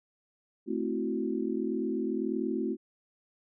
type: chord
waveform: sine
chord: F# half-diminished seventh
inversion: first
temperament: equal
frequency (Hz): 220 / 261.6 / 329.6 / 370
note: A3 / C4 / E4 / F#4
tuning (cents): 0 / 0 / 0 / 0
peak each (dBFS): -34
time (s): 0.66-2.77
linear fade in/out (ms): 50
effects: none